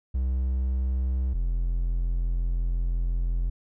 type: tone pair in turn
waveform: triangle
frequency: 64.2 / 42.85 Hz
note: C2 / F1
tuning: -32 / -32 cents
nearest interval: perfect fifth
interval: 700 cents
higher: first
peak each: -21 dBFS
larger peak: neither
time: 0.14-1.34 / 1.34-3.5 s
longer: second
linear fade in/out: 10 ms
effects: none